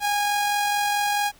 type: tone with amplitude modulation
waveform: sawtooth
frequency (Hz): 821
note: G#5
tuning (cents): -20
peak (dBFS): -16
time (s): 0-1.32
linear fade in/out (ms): 50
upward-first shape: sine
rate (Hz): 44.6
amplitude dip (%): 25
effects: pink hiss -54 dBFS RMS until 1.39 s